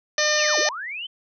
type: harmonic tone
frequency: 604 Hz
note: D5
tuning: 48 cents sharp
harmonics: 1 / 2 / 3 / 4 / 5 / 6 / 7 / 8 / 9 / 10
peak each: -24 / -31 / -23 / -31 / -33 / -31 / -29 / -31 / -30 / -26 dBFS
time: 0.18-0.69 s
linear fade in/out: 2 ms
type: linear two-way sweep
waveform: sine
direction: down then up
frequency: 3135 to 295.1 to 3135 Hz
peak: -29 dBFS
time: 0.37-1.07 s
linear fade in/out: 10 ms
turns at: 0.59 s
effects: none